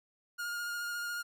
45% pulse tone with vibrato, 1420 Hz, F6, 28 cents sharp, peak -35 dBFS, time 0.38-1.23 s, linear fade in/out 20 ms, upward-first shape sine, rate 14 Hz, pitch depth 17 cents each way, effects none

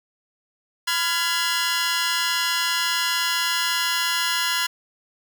15% pulse chord, F diminished, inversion second, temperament just, 1005.8 / 1396.9 / 1676.3 Hz, Cb6 / F6 / Ab6, +31 / 0 / +16 cents, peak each -19 dBFS, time 0.87-4.67 s, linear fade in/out 10 ms, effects none

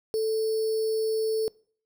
sine tone with sample-and-hold, 440 Hz, A4, in tune, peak -23 dBFS, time 0.14-1.48 s, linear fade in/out 0 ms, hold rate 4900 Hz, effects noise-tail reverb RT60 0.5 s tail -24 dB re dry

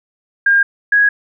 sine tone pair in turn, 1611 / 1658.2 Hz, G6 / G#6, +47 / -3 cents, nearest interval unison, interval 50 cents, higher second, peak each -8 dBFS, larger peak neither, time 0.46-0.63 / 0.92-1.09 s, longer neither, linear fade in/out 5 ms, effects none

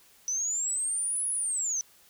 sine linear two-way sweep, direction up then down, 5920 to 10450 to 5920 Hz, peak -27 dBFS, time 0.28-1.81 s, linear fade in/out 0 ms, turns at 1.29 s, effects white hiss -59 dBFS RMS until 2.09 s

